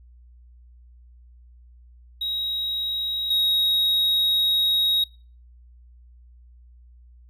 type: tone pair in turn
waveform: triangle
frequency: 3811 / 3787 Hz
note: A#7 / A#7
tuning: +38 / +27 cents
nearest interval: unison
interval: 11 cents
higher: first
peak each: -23 / -17 dBFS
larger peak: second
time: 2.21-3.3 / 3.3-5.04 s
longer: second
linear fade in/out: 5 ms
effects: noise-tail reverb RT60 0.4 s tail -23 dB re dry + added 60 Hz sine -47 dBFS peak until 7.29 s